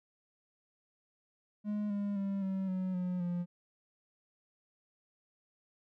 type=tone with pitch steps; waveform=triangle; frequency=208.7 / 202.8 / 196.99 / 191.38 / 185.93 / 180.64 / 175.5 Hz; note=G#3 / G#3 / G3 / G3 / F#3 / F#3 / F3; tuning=+9 / -41 / +9 / -41 / +9 / -41 / +9 cents; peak=-30 dBFS; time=1.64-3.46 s; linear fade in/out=50 ms; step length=260 ms; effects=none